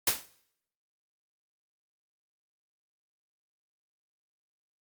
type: noise with exponential decay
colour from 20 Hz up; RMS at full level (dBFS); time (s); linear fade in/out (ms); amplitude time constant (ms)
white; -21; 0.07-0.26; 5; 41
effects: noise-tail reverb RT60 0.7 s tail -19 dB re dry + Opus 48 kbps